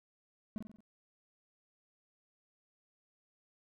triangle tone with echo, 215.4 Hz, A3, 37 cents flat, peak -33 dBFS, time 0.56-0.58 s, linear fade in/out 0 ms, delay 45 ms, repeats 5, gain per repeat -5 dB, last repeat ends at 0.805 s, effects none

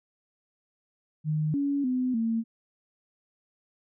sine tone with pitch steps, 153.7 / 282.2 / 253.8 / 226.8 Hz, D#3 / C#4 / B3 / A#3, -21 / +31 / +47 / -47 cents, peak -24 dBFS, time 1.24-2.44 s, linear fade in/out 50 ms, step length 300 ms, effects none

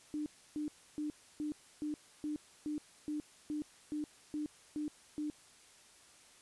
sine tone bursts, 300.3 Hz, D4, 39 cents sharp, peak -35 dBFS, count 13, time 0.14-5.3 s, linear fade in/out 0 ms, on 120 ms, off 300 ms, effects white hiss -61 dBFS RMS until 6.41 s + resampled to 24000 Hz

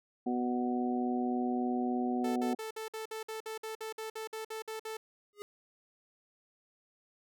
harmonic tone, 123.47 Hz, B2, in tune, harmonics 2 / 3 / 4 / 5 / 6, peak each -31 / -37 / -45 / -47 / -37 dBFS, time 0.26-2.55 s, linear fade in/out 10 ms
sawtooth tone bursts, 440 Hz, A4, in tune, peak -34 dBFS, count 16, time 2.24-4.97 s, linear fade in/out 5 ms, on 120 ms, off 54 ms
square tone with exponential growth, 412.7 Hz, G#4, 11 cents flat, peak -38 dBFS, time 5.33-5.42 s, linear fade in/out 0 ms, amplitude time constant 19 ms
effects none

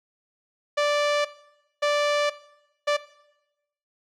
sawtooth tone bursts at uneven times, 586 Hz, D5, 4 cents flat, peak -16 dBFS, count 3, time 0.77-1.25 / 1.82-2.3 / 2.87-2.97 s, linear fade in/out 10 ms, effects noise-tail reverb RT60 0.9 s tail -18 dB re dry + low-pass 5000 Hz 12 dB/octave

